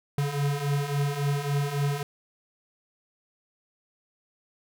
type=beating tone pair; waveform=square; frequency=140.3 / 143.9 Hz; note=C#3 / D3; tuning=+21 / -35 cents; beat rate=3.6 Hz; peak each=-31 / -27 dBFS; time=0.18-2.03 s; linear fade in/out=2 ms; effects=none